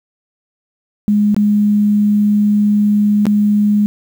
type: tone with dropouts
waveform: sine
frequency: 207.7 Hz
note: G#3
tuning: in tune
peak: -9 dBFS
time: 1.08-3.86 s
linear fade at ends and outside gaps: 0 ms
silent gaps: 1.345-1.365 / 3.255-3.267 s
effects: 7-bit

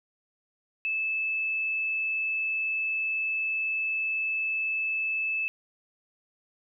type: tone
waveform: sine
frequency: 2618 Hz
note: E7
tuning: 13 cents flat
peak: -26 dBFS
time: 0.85-5.48 s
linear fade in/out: 0 ms
effects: none

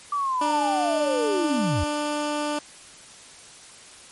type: linear sweep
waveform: sine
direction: down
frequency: 1174.7 to 68.7 Hz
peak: -22 dBFS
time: 0.12-1.84 s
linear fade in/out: 5 ms
type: tone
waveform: 15% pulse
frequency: 296.6 Hz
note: D4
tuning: 17 cents sharp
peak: -18 dBFS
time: 0.41-2.59 s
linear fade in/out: 5 ms
effects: white hiss -46 dBFS RMS until 4.11 s + MP3 48 kbps

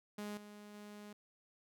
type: tone with level steps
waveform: sawtooth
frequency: 207.7 Hz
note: G#3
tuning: in tune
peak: -38 / -48 / -46 dBFS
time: 0.18-1.13 s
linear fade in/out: 5 ms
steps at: 0.37 / 0.74 s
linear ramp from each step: 2 ms
effects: none

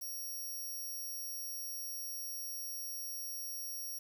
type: tone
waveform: 5% pulse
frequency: 5640 Hz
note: F8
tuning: 16 cents sharp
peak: -34 dBFS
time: 0.01-3.99 s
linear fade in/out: 10 ms
effects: 10-bit

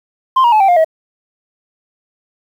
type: tone with pitch steps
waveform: sine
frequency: 1046.5 / 948.6 / 859.9 / 779.5 / 706.6 / 640.5 Hz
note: C6 / A#5 / A5 / G5 / F5 / E5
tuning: 0 / +30 / -40 / -10 / +20 / -50 cents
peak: -4 dBFS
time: 0.36-0.846 s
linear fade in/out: 10 ms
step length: 81 ms
effects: tanh soft clip ceiling -6 dBFS + 7-bit

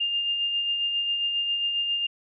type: tone with tremolo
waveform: sine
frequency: 2809 Hz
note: F7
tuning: 9 cents sharp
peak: -22 dBFS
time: 0-2.07 s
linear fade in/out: 10 ms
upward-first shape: sine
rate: 7.4 Hz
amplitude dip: 35%
effects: none

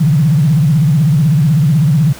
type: tone with vibrato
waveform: sine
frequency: 150 Hz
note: D3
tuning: 37 cents sharp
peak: -7 dBFS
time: 0-2.13 s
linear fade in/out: 10 ms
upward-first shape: sine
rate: 16 Hz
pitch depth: 220 cents each way
effects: pink hiss -33 dBFS RMS until 2.19 s

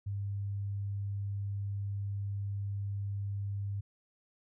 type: tone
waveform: sine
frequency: 100 Hz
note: G2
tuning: 35 cents sharp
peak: -33 dBFS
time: 0.06-3.81 s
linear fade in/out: 10 ms
effects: none

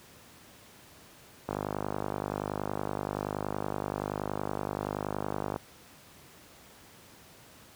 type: click train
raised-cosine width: 1 ms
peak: -17 dBFS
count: 207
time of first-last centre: 1.49-5.561 s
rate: 50.6 Hz
effects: pink hiss -54 dBFS RMS until 7.75 s + high-pass 80 Hz 12 dB/octave

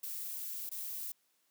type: noise with dropouts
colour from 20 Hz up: violet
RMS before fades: -41 dBFS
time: 0.03-1.12 s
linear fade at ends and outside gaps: 5 ms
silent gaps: 0.693-0.714 s
effects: white hiss -75 dBFS RMS until 1.5 s + high-pass 150 Hz 12 dB/octave

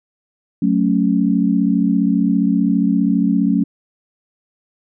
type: chord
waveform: sine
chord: F# minor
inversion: none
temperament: equal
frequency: 185 / 220 / 277.2 Hz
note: F#3 / A3 / C#4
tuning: 0 / 0 / 0 cents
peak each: -17 dBFS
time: 0.62-3.64 s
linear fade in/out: 5 ms
effects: none

